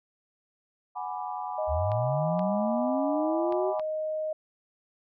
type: chord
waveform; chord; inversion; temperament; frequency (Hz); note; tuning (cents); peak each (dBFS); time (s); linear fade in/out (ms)
sine; G# half-diminished seventh; third; equal; 740 / 830.6 / 987.8 / 1174.7; F#5 / G#5 / B5 / D6; 0 / 0 / 0 / 0; -36 / -36 / -37 / -41; 0.95-3.81; 20
type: tone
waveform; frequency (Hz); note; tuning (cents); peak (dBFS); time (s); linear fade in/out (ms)
sine; 622.3; D#5; 0; -28; 1.58-4.33; 5
type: linear sweep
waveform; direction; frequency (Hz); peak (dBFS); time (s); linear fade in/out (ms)
sine; up; 68.2 to 385.7; -27; 1.67-3.74; 50
type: clicks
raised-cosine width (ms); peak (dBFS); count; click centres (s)
0.3; -27; 4; 1.918 / 2.393 / 3.524 / 3.796
effects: none